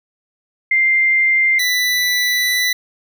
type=tone pair in turn; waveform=sine / 25% pulse; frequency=2096 / 1980.2 Hz; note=C7 / B6; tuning=+2 / +4 cents; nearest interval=minor second; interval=98 cents; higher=first; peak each=-11 dBFS; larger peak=neither; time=0.71-1.59 / 1.59-2.73 s; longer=second; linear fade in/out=5 ms; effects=none